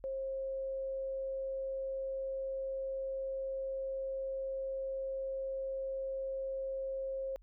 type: tone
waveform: sine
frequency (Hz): 535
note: C5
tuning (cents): +38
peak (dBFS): -35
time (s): 0.04-7.36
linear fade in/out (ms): 0
effects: added 42 Hz sine -56 dBFS peak until 7.42 s